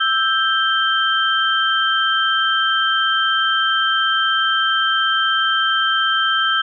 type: tone cluster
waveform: sine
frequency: 1316 / 1579 / 3135 Hz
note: E6 / G6 / G7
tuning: -3 / +12 / -1 cents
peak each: -19 dBFS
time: 0-6.62 s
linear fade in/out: 10 ms
effects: none